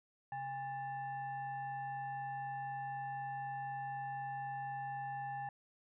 sine tone with frequency modulation, 810 Hz, G#5, 43 cents flat, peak -39 dBFS, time 0.32-5.49 s, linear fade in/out 2 ms, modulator 944 Hz, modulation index 0.59, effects none

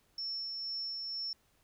sine tone with tremolo, 5400 Hz, E8, 41 cents sharp, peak -35 dBFS, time 0.18-1.33 s, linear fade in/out 2 ms, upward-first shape sine, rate 2.1 Hz, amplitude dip 25%, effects pink hiss -71 dBFS RMS until 1.63 s

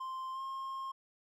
triangle tone with pitch glide, 1046.5 to 1069.1 Hz, C6 to C6, 0 to +37 cents, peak -36 dBFS, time 0-0.92 s, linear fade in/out 10 ms, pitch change +37 cents, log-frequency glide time 0.32-0.41 s, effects none

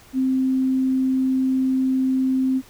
sine tone, 261.6 Hz, C4, in tune, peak -17 dBFS, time 0.13-2.62 s, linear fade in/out 50 ms, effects pink hiss -49 dBFS RMS until 2.69 s

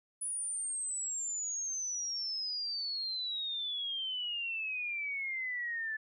sine exponential sweep, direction down, 9956 to 1736 Hz, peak -34 dBFS, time 0.21-5.97 s, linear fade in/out 10 ms, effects none

